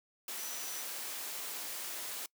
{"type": "tone in noise", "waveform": "sine", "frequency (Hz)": 5920, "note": "F#8", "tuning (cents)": 0, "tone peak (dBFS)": -45, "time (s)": [0.39, 0.82], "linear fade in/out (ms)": 2, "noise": "white", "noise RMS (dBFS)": -41, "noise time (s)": [0.28, 2.26], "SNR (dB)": -7, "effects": ["noise-tail reverb RT60 0.1 s tail -24 dB re dry", "high-pass 300 Hz 12 dB/octave"]}